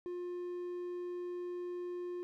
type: tone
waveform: triangle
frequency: 354.7 Hz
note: F4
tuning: 27 cents sharp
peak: -36 dBFS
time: 0.06-2.23 s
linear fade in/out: 0 ms
effects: none